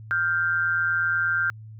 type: tone pair together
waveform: sine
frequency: 1399.8 / 1568 Hz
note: F6 / G6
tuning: +4 / 0 cents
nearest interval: major second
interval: 196 cents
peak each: -23 / -24 dBFS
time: 0.11-1.5 s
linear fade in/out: 0 ms
effects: added 109 Hz sine -39 dBFS peak until 1.79 s